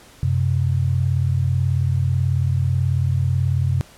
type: tone pair together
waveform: sine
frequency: 92.5 / 130.81 Hz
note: F#2 / C3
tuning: 0 / 0 cents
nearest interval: tritone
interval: 600 cents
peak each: -19 dBFS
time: 0.23-3.81 s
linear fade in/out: 0 ms
effects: pink hiss -47 dBFS RMS until 3.97 s + low-pass 12000 Hz 12 dB/octave